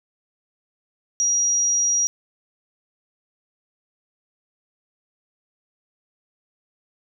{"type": "tone", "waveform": "sine", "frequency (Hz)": 5740, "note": "F8", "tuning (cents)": 47, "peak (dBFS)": -17, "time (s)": [1.2, 2.07], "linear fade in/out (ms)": 0, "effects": []}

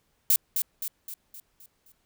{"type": "noise with echo", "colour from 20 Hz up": "violet", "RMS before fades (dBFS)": -20, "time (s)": [0.3, 0.36], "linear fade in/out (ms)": 2, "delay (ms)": 260, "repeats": 6, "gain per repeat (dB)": -6, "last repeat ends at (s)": 1.92, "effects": ["pink hiss -71 dBFS RMS until 2.05 s"]}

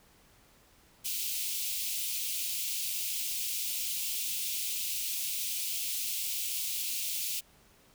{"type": "high-pass noise", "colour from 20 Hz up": "white", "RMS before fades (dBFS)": -34, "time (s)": [1.04, 7.41], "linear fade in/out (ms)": 20, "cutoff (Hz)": 2400, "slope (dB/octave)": 48, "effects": ["pink hiss -62 dBFS RMS until 7.94 s"]}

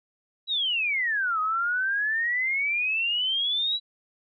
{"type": "exponential two-way sweep", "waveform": "sine", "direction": "down then up", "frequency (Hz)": [3951, 1247, 3951], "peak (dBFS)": -23, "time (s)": [0.47, 3.8], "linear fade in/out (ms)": 50, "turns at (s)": 1.4, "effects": []}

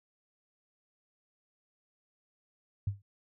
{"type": "tone with exponential decay", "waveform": "sine", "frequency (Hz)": 100, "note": "G2", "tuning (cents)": 35, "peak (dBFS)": -25, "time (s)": [2.87, 3.02], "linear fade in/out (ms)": 5, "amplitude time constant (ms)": 31, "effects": []}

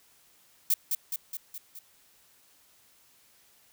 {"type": "noise with echo", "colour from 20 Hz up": "violet", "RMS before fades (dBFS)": -24, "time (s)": [0.7, 0.74], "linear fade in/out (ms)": 2, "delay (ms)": 210, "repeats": 5, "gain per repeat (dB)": -4, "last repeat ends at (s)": 1.79, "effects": ["white hiss -62 dBFS RMS until 3.72 s"]}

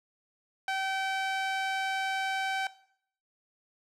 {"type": "tone with band-pass filter", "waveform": "sawtooth", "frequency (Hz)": 770, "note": "G5", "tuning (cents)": -31, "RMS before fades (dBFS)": -31, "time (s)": [0.68, 2.67], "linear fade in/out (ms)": 2, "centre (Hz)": 1700, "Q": 0.71, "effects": ["noise-tail reverb RT60 0.6 s tail -17 dB re dry"]}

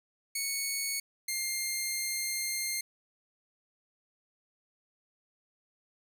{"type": "tone pair in turn", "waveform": "10% pulse", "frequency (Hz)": [2217, 2112], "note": ["C#7", "C7"], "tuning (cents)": [0, 16], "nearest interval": "minor second", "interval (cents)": 84, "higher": "first", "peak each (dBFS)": -22, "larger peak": "neither", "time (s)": [[0.35, 1], [1.28, 2.81]], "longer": "second", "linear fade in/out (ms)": 5, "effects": []}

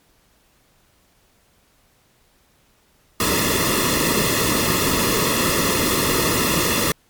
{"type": "noise with comb filter", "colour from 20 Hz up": "pink", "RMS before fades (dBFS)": -19, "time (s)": [3.2, 6.92], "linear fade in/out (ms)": 2, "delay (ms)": 1.3, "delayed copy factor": -0.85, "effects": ["pink hiss -59 dBFS RMS until 7.09 s", "MP3 96 kbps"]}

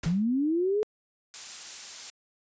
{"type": "noise with exponential decay", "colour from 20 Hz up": "pink", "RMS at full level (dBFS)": -32, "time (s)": [0.03, 0.25], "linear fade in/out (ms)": 5, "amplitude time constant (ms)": 47}
{"type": "linear sweep", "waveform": "sine", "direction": "up", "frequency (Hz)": [156.9, 434.8], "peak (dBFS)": -23, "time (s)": [0.06, 0.83], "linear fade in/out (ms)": 0}
{"type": "noise", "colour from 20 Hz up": "blue", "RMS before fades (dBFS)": -36, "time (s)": [1.34, 2.1], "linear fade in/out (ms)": 0}
{"effects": ["resampled to 16000 Hz"]}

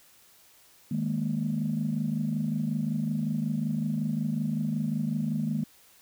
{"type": "chord", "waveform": "sine", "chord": "D# suspended fourth", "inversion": "none", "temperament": "equal", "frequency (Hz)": [155.56, 207.7, 233.1], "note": ["D#3", "G#3", "A#3"], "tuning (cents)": [0, 0, 0], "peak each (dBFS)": -30, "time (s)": [0.91, 5.64], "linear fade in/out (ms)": 5, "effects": ["tanh soft clip ceiling -18 dBFS", "white hiss -58 dBFS RMS until 6.01 s"]}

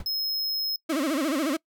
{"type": "noise with exponential decay", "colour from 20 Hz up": "brown", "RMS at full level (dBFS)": -30, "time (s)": [0, 0.08], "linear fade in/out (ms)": 2, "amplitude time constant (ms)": 16}
{"type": "tone", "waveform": "square", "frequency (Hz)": 5150, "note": "E8", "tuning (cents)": -41, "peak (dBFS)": -26, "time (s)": [0.06, 0.76], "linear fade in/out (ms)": 2}
{"type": "tone with vibrato", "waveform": "35% pulse", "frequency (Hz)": 293.7, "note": "D4", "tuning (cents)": 0, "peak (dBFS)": -22, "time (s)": [0.89, 1.57], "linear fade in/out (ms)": 10, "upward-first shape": "sine", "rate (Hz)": 14, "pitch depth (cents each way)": 200}
{"effects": ["noise-tail reverb RT60 0.1 s tail -24 dB re dry"]}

